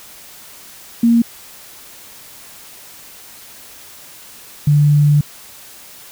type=tone pair in turn; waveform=sine; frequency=233.1 / 146.84 Hz; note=A#3 / D3; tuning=0 / 0 cents; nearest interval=minor sixth; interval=800 cents; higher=first; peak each=-8 dBFS; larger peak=neither; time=1.03-1.22 / 4.67-5.21 s; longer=second; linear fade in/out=5 ms; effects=white hiss -39 dBFS RMS until 6.11 s